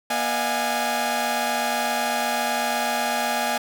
sawtooth tone cluster, 239.5 / 606 / 687 / 735 / 829 Hz, A#3 / D#5 / F5 / F#5 / G#5, +47 / -46 / -29 / -12 / -3 cents, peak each -28 / -26 / -26 / -27 / -21 dBFS, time 0.1-3.58 s, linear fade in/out 5 ms, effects none

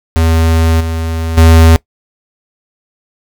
square tone with level steps, 81.6 Hz, E2, 17 cents flat, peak -8 / -15 / -3 dBFS, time 0.16-1.76 s, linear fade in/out 0 ms, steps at 0.8 / 1.37 s, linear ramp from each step 10 ms, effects noise-tail reverb RT60 0.1 s tail -21 dB re dry

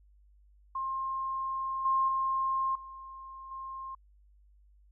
sine tone with level steps, 1063 Hz, C6, 27 cents sharp, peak -31 / -24 / -27 / -43 / -38 dBFS, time 0.75-3.95 s, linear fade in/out 5 ms, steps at 1.85 / 2.08 / 2.75 / 3.51 s, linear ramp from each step 5 ms, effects added 50 Hz sine -58 dBFS peak until 4.91 s

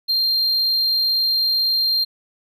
triangle tone, 4186 Hz, C8, in tune, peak -15 dBFS, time 0.08-2.05 s, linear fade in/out 20 ms, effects none

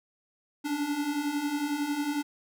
square beating tone pair, 283 / 294 Hz, C#4 / D4, +36 / +2 cents, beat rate 11 Hz, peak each -35 / -30 dBFS, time 0.64-2.23 s, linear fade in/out 20 ms, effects none

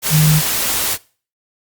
sine tone in noise, 154.2 Hz, D#3, 15 cents flat, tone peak -9 dBFS, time 0.1-0.42 s, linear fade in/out 50 ms, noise white, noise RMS -18 dBFS, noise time 0.02-0.98 s, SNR +6 dB, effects noise-tail reverb RT60 0.4 s tail -22 dB re dry + Opus 48 kbps

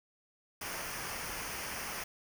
pink noise with comb filter, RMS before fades -40 dBFS, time 0.61-2.04 s, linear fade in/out 5 ms, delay 0.26 ms, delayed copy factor -0.65, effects none

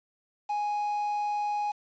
triangle tone with quantisation, 830.6 Hz, G#5, in tune, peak -25 dBFS, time 0.49-1.72 s, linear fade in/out 10 ms, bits 8, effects resampled to 16000 Hz

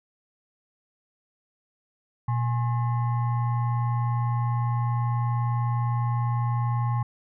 sine tone with frequency modulation, 119.7 Hz, A#2, 46 cents sharp, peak -22 dBFS, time 2.28-7.03 s, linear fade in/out 5 ms, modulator 952 Hz, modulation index 0.5, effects none

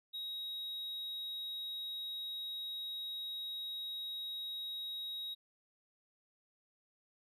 triangle tone, 3800 Hz, A#7, 33 cents sharp, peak -38 dBFS, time 0.13-5.35 s, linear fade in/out 20 ms, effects none

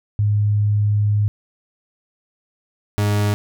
sine / 40% pulse tone pair in turn, 104.1 / 103.38 Hz, G#2 / G#2, +5 / -7 cents, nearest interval unison, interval 12 cents, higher first, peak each -14 / -15 dBFS, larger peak first, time 0.19-1.28 / 2.98-3.34 s, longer first, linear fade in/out 0 ms, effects none

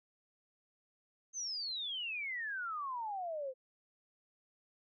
sine exponential sweep, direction down, 6400 to 504 Hz, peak -37 dBFS, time 1.33-3.54 s, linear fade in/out 50 ms, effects none

